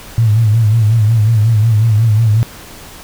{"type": "tone with vibrato", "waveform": "sine", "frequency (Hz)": 110.3, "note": "A2", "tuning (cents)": 5, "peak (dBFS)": -7, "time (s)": [0.18, 2.43], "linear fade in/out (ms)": 0, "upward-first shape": "sine", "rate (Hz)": 5.5, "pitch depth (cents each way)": 94, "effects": ["pink hiss -34 dBFS RMS until 3.03 s"]}